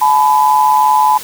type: tone pair together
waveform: sine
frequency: 855.8 / 999 Hz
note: A5 / B5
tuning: -48 / +20 cents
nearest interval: minor third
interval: 268 cents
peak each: -10 dBFS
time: 0.01-1.18 s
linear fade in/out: 10 ms
effects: white hiss -29 dBFS RMS until 1.23 s